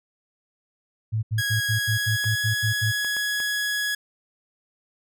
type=tone bursts; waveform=sine; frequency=110 Hz; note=A2; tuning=in tune; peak=-21 dBFS; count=10; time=1.12-2.922 s; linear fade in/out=20 ms; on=110 ms; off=78 ms
type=tone with pitch glide; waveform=sawtooth; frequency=1653 to 1676.1 Hz; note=G#6 to G#6; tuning=-9 to +15 cents; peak=-20 dBFS; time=1.38-3.95 s; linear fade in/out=5 ms; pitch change=+24 cents; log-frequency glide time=1.63-2.38 s
type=clicks; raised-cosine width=0.5 ms; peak=-23 dBFS; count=4; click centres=2.242 / 3.047 / 3.167 / 3.402 s
effects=none